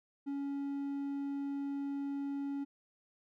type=tone; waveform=triangle; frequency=280 Hz; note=C#4; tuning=18 cents sharp; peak=-33 dBFS; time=0.26-2.65 s; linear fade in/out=20 ms; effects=none